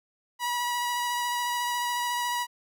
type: tone with vibrato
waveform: sawtooth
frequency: 969 Hz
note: B5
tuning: 33 cents flat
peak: -23 dBFS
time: 0.39-2.47 s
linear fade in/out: 50 ms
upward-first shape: square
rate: 14 Hz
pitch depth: 10 cents each way
effects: none